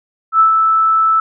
sine tone with ADSR envelope, 1315 Hz, E6, 5 cents flat, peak -5 dBFS, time 0.32-1.2 s, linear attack 77 ms, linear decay 110 ms, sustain -4 dB, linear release 3 ms, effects none

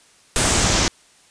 pink noise with low-pass filter sweep, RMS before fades -18 dBFS, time 0.36-0.88 s, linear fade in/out 0 ms, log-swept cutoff 9100 to 5900 Hz, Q 2.4, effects white hiss -53 dBFS RMS until 1.3 s + resampled to 22050 Hz

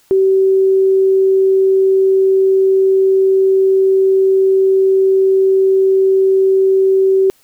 sine tone, 383.5 Hz, G4, 38 cents flat, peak -8 dBFS, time 0.11-7.3 s, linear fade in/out 0 ms, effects white hiss -53 dBFS RMS until 7.43 s

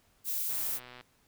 violet noise, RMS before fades -33 dBFS, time 0.24-0.8 s, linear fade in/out 50 ms
click train, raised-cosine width 0.3 ms, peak -32 dBFS, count 63, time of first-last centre 0.51-1.01 s, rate 124 Hz
effects pink hiss -68 dBFS RMS until 1.27 s

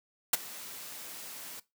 white noise with ADSR envelope, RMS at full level -22 dBFS, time 0.33-1.6 s, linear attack 5 ms, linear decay 21 ms, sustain -22 dB, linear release 6 ms, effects noise-tail reverb RT60 0.2 s tail -18 dB re dry + high-pass 150 Hz 12 dB/octave

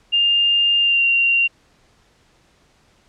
sine tone with pitch glide, 2807 to 2764 Hz, F7 to F7, +8 to -19 cents, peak -13 dBFS, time 0.12-1.48 s, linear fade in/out 20 ms, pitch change -27 cents, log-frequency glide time 0.8-1.04 s, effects pink hiss -57 dBFS RMS until 3.08 s + low-pass 7000 Hz 12 dB/octave

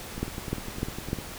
two click trains, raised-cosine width 3 ms, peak -22 / -14 dBFS, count 11 / 4, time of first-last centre 0.18-1.187 / 0.23-1.131 s, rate 9.93 / 3.33 Hz, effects pink hiss -40 dBFS RMS until 1.38 s

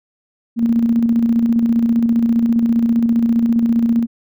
sine tone with tremolo, 232 Hz, A#3, 8 cents flat, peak -10 dBFS, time 0.56-4.07 s, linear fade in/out 50 ms, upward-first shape square, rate 15 Hz, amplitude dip 40%, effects none

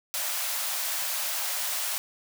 white high-pass noise, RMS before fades -30 dBFS, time 0.14-1.98 s, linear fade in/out 0 ms, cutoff 550 Hz, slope 96 dB/octave, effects none

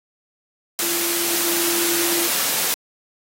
sine tone in noise, 342 Hz, F4, 36 cents flat, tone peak -26 dBFS, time 0.82-2.27 s, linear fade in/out 0 ms, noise white, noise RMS -21 dBFS, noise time 0.79-2.74 s, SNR -8 dB, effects high-pass 200 Hz 12 dB/octave + AAC 48 kbps

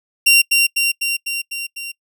sawtooth tone with echo, 2761 Hz, F7, 20 cents flat, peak -5 dBFS, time 0.26-0.42 s, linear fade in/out 10 ms, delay 250 ms, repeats 6, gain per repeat -3 dB, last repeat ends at 1.92 s, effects noise-tail reverb RT60 0.1 s tail -24 dB re dry

